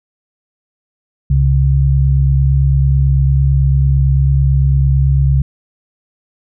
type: tone pair together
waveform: sine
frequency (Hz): 67.8 / 136.78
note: C#2 / C#3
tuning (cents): -38 / -23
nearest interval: octave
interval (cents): 1215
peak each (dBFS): -11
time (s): 1.3-5.42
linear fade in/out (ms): 5
effects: none